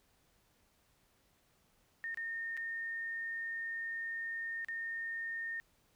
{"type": "tone with dropouts", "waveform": "sine", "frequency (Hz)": 1830, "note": "A#6", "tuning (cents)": -32, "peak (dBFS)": -37, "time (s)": [2.04, 5.6], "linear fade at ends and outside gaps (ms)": 0, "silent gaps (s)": [[2.145, 2.173], [2.568, 2.574], [4.647, 4.685]], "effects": ["pink hiss -72 dBFS RMS until 5.95 s"]}